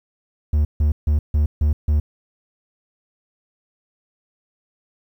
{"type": "tone bursts", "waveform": "triangle", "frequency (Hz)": 74.9, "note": "D2", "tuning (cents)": 35, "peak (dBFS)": -12, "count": 6, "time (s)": [0.53, 2], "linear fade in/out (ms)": 5, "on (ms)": 120, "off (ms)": 150, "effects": ["9-bit"]}